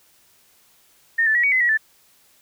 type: tone with pitch steps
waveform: sine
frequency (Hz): 1830 / 1754 / 1920 / 2248 / 2036 / 1919 / 1758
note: A#6 / A6 / B6 / C#7 / C7 / A#6 / A6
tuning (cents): -32 / -6 / -49 / +24 / -48 / +50 / -2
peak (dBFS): -15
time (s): 1.18-1.775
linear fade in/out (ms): 10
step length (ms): 85
effects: white hiss -57 dBFS RMS until 2.41 s